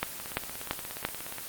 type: two click trains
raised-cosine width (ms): 0.3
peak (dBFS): -22 / -10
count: 21 / 4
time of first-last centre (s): 0.2-1.383 / 0.03-1.05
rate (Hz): 16.9 / 2.94
effects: white hiss -40 dBFS RMS until 1.48 s + Opus 24 kbps